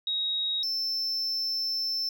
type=tone pair in turn; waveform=sine / triangle; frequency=3788 / 5320 Hz; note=A#7 / E8; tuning=+27 / +15 cents; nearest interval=tritone; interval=588 cents; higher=second; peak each=-26 dBFS; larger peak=neither; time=0.07-0.63 / 0.63-2.09 s; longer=second; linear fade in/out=2 ms; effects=none